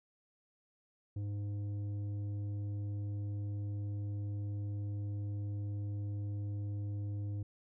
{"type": "tone with tanh clipping", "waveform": "triangle", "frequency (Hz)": 102.1, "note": "G#2", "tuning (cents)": -29, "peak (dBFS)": -37, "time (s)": [1.16, 7.43], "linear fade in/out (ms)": 5, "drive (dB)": 12, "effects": []}